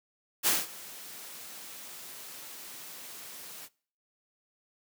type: noise with ADSR envelope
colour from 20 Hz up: white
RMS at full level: -24 dBFS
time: 0.43-3.69 s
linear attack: 40 ms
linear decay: 190 ms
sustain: -21 dB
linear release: 47 ms
effects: noise-tail reverb RT60 0.5 s tail -24 dB re dry + high-pass 150 Hz 12 dB/octave